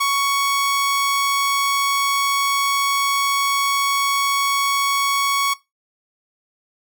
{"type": "tone", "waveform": "sawtooth", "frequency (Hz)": 1114, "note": "C#6", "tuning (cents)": 8, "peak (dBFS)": -13, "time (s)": [0, 5.54], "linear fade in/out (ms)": 10, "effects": ["noise-tail reverb RT60 0.2 s tail -18 dB re dry"]}